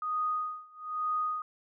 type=tone with tremolo; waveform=sine; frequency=1242 Hz; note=D#6; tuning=3 cents flat; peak=-27 dBFS; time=0.02-1.42 s; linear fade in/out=2 ms; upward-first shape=sine; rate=1.1 Hz; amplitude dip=95%; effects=none